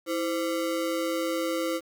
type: ring-modulated tone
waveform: square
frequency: 423.1 Hz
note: G#4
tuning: 32 cents sharp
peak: -24 dBFS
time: 0.06-1.81 s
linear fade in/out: 50 ms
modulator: 94.9 Hz
effects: 9-bit